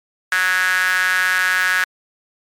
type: tone with high-pass filter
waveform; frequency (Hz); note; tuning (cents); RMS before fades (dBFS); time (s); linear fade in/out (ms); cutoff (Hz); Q
sawtooth; 184.3; F#3; -7; -17; 0.32-1.84; 0; 1600; 7.6
effects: MP3 96 kbps